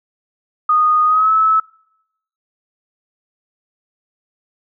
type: tone with pitch glide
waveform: sine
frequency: 1236 to 1300.5 Hz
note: D#6 to E6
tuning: -12 to -24 cents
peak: -10 dBFS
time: 0.69-1.6 s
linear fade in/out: 5 ms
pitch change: +88 cents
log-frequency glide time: 1.06-1.31 s
effects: noise-tail reverb RT60 0.8 s tail -25 dB re dry